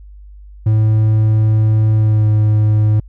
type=tone with pitch glide; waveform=triangle; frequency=108.7 to 106.89 Hz; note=A2 to A2; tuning=-21 to -50 cents; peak=-7 dBFS; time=0.66-3 s; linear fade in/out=5 ms; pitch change=-29 cents; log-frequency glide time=1.93-2.29 s; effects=added 50 Hz sine -34 dBFS peak until 3.08 s